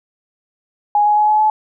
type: tone with pitch steps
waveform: sine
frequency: 830 / 837.2 / 844.5 / 851.9 / 859.3 Hz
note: G#5 / G#5 / G#5 / G#5 / A5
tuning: -1 / +14 / +29 / +44 / -41 cents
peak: -10 dBFS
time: 0.95-1.5 s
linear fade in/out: 2 ms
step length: 110 ms
effects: none